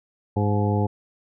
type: harmonic tone with a mistuned harmonic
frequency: 102.8 Hz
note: G#2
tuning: 17 cents flat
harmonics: 1 / 2 / 3 / 4 / 5 / 7 / 8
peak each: -21 / -26 / -30 / -29 / -31 / -33 / -30 dBFS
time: 0.36-0.87 s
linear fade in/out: 10 ms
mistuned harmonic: 8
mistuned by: +63 cents
effects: none